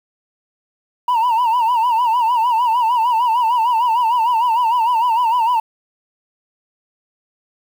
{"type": "tone with vibrato", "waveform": "sine", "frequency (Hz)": 940, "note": "A#5", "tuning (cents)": 14, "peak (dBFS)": -10, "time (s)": [1.08, 5.6], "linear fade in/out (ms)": 5, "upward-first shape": "sine", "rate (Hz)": 6.6, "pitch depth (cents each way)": 110, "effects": ["tanh soft clip ceiling -12 dBFS", "7-bit"]}